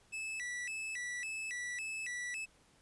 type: tone with vibrato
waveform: 45% pulse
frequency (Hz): 2259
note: C#7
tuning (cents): +32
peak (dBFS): -38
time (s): 0.12-2.46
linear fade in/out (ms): 20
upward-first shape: square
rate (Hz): 1.8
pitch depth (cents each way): 250
effects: pink hiss -67 dBFS RMS until 2.81 s + resampled to 24000 Hz